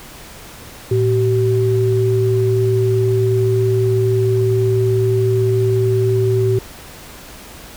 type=tone pair together; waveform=sine; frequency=113 / 382.2 Hz; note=A2 / G4; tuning=+47 / -44 cents; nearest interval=octave + major sixth; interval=2109 cents; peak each=-15 dBFS; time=0.91-6.59 s; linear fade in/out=5 ms; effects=pink hiss -37 dBFS RMS until 7.76 s